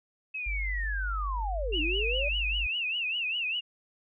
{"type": "linear two-way sweep", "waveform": "sine", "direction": "down then up", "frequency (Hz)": [2592, 293.7, 593], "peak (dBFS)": -32, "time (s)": [0.34, 2.29], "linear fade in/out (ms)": 10, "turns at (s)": 1.8}
{"type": "tone", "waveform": "sine", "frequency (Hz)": 49.67, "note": "G1", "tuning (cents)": 24, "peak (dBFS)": -30, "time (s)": [0.46, 2.67], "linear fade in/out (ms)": 10}
{"type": "tone with vibrato", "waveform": "sine", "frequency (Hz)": 2700, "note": "E7", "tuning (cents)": 41, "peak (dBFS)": -28, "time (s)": [1.72, 3.61], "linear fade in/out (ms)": 20, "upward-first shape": "triangle", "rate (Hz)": 5, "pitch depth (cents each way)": 180}
{"effects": []}